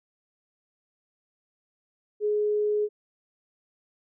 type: tone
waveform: sine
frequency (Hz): 419.5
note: G#4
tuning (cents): +17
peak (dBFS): -22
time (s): 2.2-2.89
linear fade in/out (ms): 50
effects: none